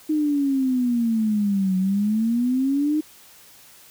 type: exponential two-way sweep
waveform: sine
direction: down then up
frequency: 311.1 to 185 to 311.1 Hz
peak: -18 dBFS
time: 0.09-3.01 s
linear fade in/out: 10 ms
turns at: 1.77 s
effects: white hiss -49 dBFS RMS until 3.9 s